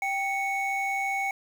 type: tone pair together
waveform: triangle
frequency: 784 / 2217 Hz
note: G5 / C#7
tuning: 0 / 0 cents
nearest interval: octave + tritone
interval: 1800 cents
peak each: -27 dBFS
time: 0.02-1.31 s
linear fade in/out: 2 ms
effects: 8-bit